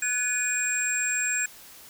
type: tone cluster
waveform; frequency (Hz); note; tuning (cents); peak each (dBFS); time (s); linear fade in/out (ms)
sine; 1495 / 1713 / 2447 / 7540; F#6 / A6 / D#7 / A#8; +17 / -47 / -29 / +19; -33 / -31 / -32 / -26; 0.02-1.46; 5
effects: white hiss -48 dBFS RMS until 1.89 s